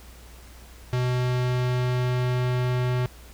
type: tone with low-pass filter sweep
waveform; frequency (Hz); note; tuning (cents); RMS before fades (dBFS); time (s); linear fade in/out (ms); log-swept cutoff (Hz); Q
square; 125.1; B2; +23; -24; 0.93-3.06; 0; 5000 to 3300; 0.79
effects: added 60 Hz sine -45 dBFS peak until 3.33 s + pink hiss -50 dBFS RMS until 3.33 s